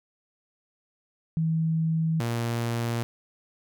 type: tone pair in turn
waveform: sine / sawtooth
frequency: 161.4 / 117.23 Hz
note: E3 / A#2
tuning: -36 / +10 cents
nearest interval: tritone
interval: 554 cents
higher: first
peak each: -22 dBFS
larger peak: neither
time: 1.37-2.2 / 2.2-3.03 s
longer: neither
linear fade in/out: 0 ms
effects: none